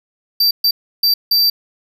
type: tone bursts at uneven times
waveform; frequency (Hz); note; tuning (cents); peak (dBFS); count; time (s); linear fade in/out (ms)
square; 4670; D8; -11; -11; 4; 0.4-0.51 / 0.64-0.71 / 1.03-1.14 / 1.31-1.5; 5
effects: none